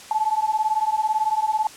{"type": "beating tone pair", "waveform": "sine", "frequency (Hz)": [857, 875], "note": ["A5", "A5"], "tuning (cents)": [-46, -10], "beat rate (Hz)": 18, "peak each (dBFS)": -22, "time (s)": [0.11, 1.67], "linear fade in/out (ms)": 2, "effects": ["white hiss -42 dBFS RMS until 1.76 s", "low-pass 9000 Hz 12 dB/octave"]}